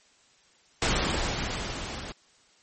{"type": "noise with level ramp", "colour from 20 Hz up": "pink", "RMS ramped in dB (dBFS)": [-24, -38], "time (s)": [0.82, 2.12], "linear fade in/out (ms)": 2, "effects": ["white hiss -61 dBFS RMS until 2.62 s", "MP3 32 kbps"]}